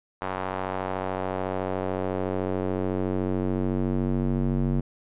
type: tone with band-pass filter sweep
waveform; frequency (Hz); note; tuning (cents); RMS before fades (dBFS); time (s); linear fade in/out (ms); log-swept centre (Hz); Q
square; 46.89; F#1; +24; -27; 0.21-4.81; 10; 990 to 200; 1.3
effects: resampled to 8000 Hz